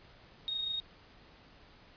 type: tone with amplitude modulation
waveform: sine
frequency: 3729 Hz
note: A#7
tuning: in tune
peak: -31 dBFS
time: 0.48-0.8 s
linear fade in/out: 0 ms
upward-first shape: sine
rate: 27.2 Hz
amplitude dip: 45%
effects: pink hiss -58 dBFS RMS until 1.96 s + resampled to 11025 Hz